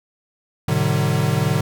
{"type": "tone cluster", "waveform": "square", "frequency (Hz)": [106.5, 129.3, 150.8, 190.6], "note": ["G#2", "C3", "D3", "G3"], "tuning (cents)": [44, -20, 46, -48], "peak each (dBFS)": [-24, -23, -21, -26], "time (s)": [0.68, 1.61], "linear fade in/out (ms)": 5, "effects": []}